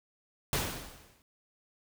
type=noise with exponential decay; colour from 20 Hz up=pink; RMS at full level=-28 dBFS; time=0.53-1.22 s; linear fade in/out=1 ms; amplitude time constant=150 ms; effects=none